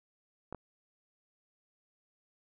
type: clicks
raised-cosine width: 1 ms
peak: -27 dBFS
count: 2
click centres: 0.526 / 0.547 s
effects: none